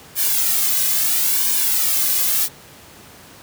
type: noise with flanger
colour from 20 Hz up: blue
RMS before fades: -18 dBFS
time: 0.15-2.49 s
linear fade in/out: 50 ms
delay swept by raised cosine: 1.5 to 2.21 ms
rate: 0.75 Hz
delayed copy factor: -0.8
effects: pink hiss -43 dBFS RMS until 3.42 s + high-pass 80 Hz 12 dB/octave